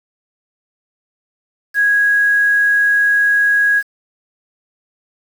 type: tone with quantisation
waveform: sine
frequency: 1655 Hz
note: G#6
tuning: 6 cents flat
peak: -10 dBFS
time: 1.74-3.83 s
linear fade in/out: 50 ms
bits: 6
effects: none